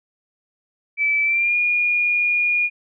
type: tone with pitch glide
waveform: sine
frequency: 2311 to 2433 Hz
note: D7 to D#7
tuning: -28 to -39 cents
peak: -16 dBFS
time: 0.97-2.7 s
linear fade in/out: 50 ms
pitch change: +89 cents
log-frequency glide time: 1.23-1.56 s
effects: none